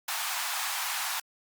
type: high-pass noise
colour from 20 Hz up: pink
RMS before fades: -32 dBFS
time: 0.08-1.2 s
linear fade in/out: 5 ms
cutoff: 770 Hz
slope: 48 dB/octave
effects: Opus 48 kbps